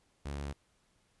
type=tone; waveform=sawtooth; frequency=71 Hz; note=C#2; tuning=42 cents sharp; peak=-33 dBFS; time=0.25-0.53 s; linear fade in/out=10 ms; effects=pink hiss -72 dBFS RMS until 1.2 s + resampled to 24000 Hz